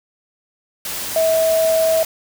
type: tone in noise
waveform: sine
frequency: 647 Hz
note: E5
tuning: 32 cents flat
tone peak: -13 dBFS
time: 1.16-2.03 s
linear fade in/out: 2 ms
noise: white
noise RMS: -26 dBFS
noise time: 0.85-2.05 s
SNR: +10 dB
effects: none